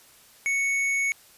sine tone with tanh clipping, 2217 Hz, C#7, in tune, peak -24 dBFS, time 0.46-1.12 s, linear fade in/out 0 ms, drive 11 dB, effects white hiss -54 dBFS RMS until 1.37 s + resampled to 32000 Hz

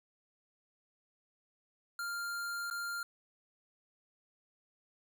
square tone with dropouts, 1396.9 Hz, F6, in tune, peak -37 dBFS, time 1.99-3.03 s, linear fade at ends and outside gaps 2 ms, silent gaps 2.701-2.71 s, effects none

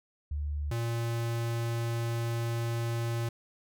sine / square tone pair in turn, 73.42 / 116.55 Hz, D2 / A#2, 0 / 0 cents, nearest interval minor sixth, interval 800 cents, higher second, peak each -30 / -30 dBFS, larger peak neither, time 0.31-0.71 / 0.71-3.29 s, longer second, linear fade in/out 5 ms, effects none

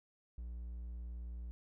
triangle tone, 59.2 Hz, A#1, 27 cents sharp, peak -40 dBFS, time 0.38-1.51 s, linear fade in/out 0 ms, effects none

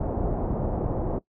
pink low-pass noise, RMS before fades -27 dBFS, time 0-1.19 s, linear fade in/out 10 ms, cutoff 780 Hz, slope 24 dB/octave, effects noise-tail reverb RT60 0.1 s tail -19 dB re dry

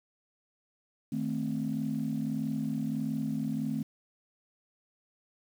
sine chord, A diminished, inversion second, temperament equal, 155.56 / 220 / 261.6 Hz, Eb3 / A3 / C4, 0 / 0 / 0 cents, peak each -35 / -32 / -33 dBFS, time 1.12-3.83 s, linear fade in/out 5 ms, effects tanh soft clip ceiling -22 dBFS + 9-bit

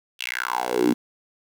10% pulse tone with high-pass filter sweep, 61.4 Hz, B1, 9 cents flat, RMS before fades -24 dBFS, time 0.19-0.94 s, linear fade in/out 20 ms, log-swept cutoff 3100 to 240 Hz, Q 5.5, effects 8-bit

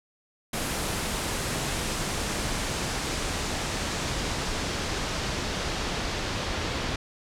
pink noise with low-pass filter sweep, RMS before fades -30 dBFS, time 0.53-6.96 s, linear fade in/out 5 ms, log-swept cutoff 11000 to 4800 Hz, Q 0.97, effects none

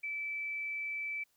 sine tone, 2315 Hz, D7, 25 cents flat, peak -35 dBFS, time 0.03-1.24 s, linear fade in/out 10 ms, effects white hiss -74 dBFS RMS until 1.36 s

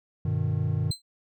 triangle chord, G augmented, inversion none, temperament just, 98 / 122.5 / 153.12 Hz, G2 / B2 / D#3, 0 / -14 / -27 cents, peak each -26 / -27 / -26 dBFS, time 0.25-0.91 s, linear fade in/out 5 ms
35% pulse tone with exponential decay, 4100 Hz, C8, 36 cents flat, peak -25 dBFS, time 0.91-1.02 s, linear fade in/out 5 ms, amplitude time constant 22 ms
effects none

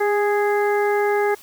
harmonic tone with a mistuned harmonic, 414.6 Hz, G#4, 3 cents flat, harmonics 1 / 2 / 3 / 4 / 5, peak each -18 / -23 / -31 / -28 / -30 dBFS, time 0-1.35 s, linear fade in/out 10 ms, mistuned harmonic 1, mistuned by -20 cents, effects white hiss -46 dBFS RMS until 1.42 s

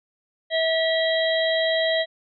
harmonic tone, 648 Hz, E5, 30 cents flat, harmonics 1 / 3 / 5 / 6, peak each -21 / -26 / -28 / -29 dBFS, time 0.5-2.06 s, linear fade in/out 50 ms, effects none

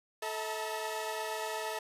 sawtooth tone cluster, 437.2 / 642 / 883 / 957 Hz, A4 / E5 / A5 / A#5, -11 / -46 / +6 / +45 cents, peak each -36 / -36 / -36 / -40 dBFS, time 0.22-1.79 s, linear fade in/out 5 ms, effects resampled to 32000 Hz + 10-bit

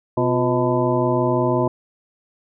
harmonic tone with a mistuned harmonic, 125.8 Hz, B2, 32 cents sharp, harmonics 1 / 2 / 3 / 4 / 5 / 7 / 8, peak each -23 / -24 / -21 / -27 / -23 / -27 / -26 dBFS, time 0.17-1.68 s, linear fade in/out 5 ms, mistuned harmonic 3, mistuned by -95 cents, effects none

